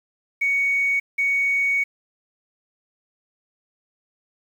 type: tone bursts at uneven times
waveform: sine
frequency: 2233 Hz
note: C#7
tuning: 12 cents sharp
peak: -17 dBFS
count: 2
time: 0.41-1 / 1.18-1.84 s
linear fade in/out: 10 ms
effects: tanh soft clip ceiling -13 dBFS + 8-bit